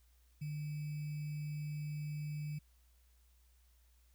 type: tone with sample-and-hold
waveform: sine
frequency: 150 Hz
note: D3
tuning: 37 cents sharp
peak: -38 dBFS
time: 0.41-2.59 s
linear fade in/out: 10 ms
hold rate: 2450 Hz
effects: added 60 Hz sine -65 dBFS peak until 4.14 s + white hiss -75 dBFS RMS until 4.14 s